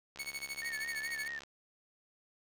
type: click train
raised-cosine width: 0.2 ms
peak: -31 dBFS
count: 90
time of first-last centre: 0.16-1.435 s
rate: 69.8 Hz
type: tone with tremolo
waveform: sawtooth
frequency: 2217 Hz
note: C#7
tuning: in tune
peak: -33 dBFS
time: 0.19-1.28 s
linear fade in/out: 5 ms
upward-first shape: sine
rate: 13 Hz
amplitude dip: 90%
type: tone with vibrato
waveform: sine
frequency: 1800 Hz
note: A6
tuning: 39 cents sharp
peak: -38 dBFS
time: 0.62-1.39 s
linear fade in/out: 0 ms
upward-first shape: sine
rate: 4.7 Hz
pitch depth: 74 cents each way
effects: none